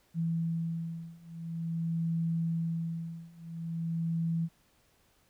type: beating tone pair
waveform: sine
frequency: 165.3 / 165.77 Hz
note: E3 / E3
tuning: +5 / +10 cents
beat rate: 0.47 Hz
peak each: -34 / -33 dBFS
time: 0.14-4.49 s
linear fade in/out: 50 ms
effects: pink hiss -68 dBFS RMS until 5.29 s